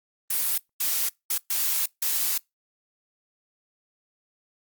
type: noise bursts at uneven times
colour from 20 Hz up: blue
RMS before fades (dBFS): -25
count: 5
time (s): 0.3-0.58 / 0.8-1.09 / 1.3-1.38 / 1.5-1.86 / 2.02-2.38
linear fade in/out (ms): 5
effects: noise-tail reverb RT60 0.2 s tail -26 dB re dry + Opus 32 kbps